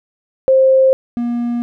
sine / triangle tone pair in turn, 528 / 238.5 Hz, C5 / A#3, +16 / +40 cents, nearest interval octave + major second, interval 1376 cents, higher first, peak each -7 / -14 dBFS, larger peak first, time 0.48-0.93 / 1.17-1.62 s, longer neither, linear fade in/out 0 ms, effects none

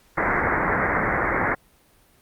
white low-pass noise, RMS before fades -22 dBFS, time 0.17-1.55 s, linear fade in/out 10 ms, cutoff 2100 Hz, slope 96 dB/octave, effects pink hiss -58 dBFS RMS until 2.21 s + Opus 48 kbps

